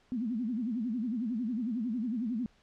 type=tone with vibrato; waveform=sine; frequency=233.1 Hz; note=A#3; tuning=in tune; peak=-30 dBFS; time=0.12-2.46 s; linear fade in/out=0 ms; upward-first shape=sine; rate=11 Hz; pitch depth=190 cents each way; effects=pink hiss -66 dBFS RMS until 2.62 s + low-pass 5000 Hz 12 dB/octave